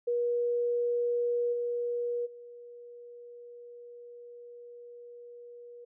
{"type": "tone with level steps", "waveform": "sine", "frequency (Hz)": 480, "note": "B4", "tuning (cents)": -49, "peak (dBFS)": [-26, -29, -45], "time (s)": [0.07, 5.85], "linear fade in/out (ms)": 10, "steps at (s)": [1.52, 2.25], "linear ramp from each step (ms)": 20, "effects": []}